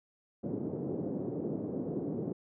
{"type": "band-pass noise", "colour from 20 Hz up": "white", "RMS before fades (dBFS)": -36, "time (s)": [0.43, 2.33], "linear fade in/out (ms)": 10, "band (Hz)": [130, 420], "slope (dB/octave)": 24, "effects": []}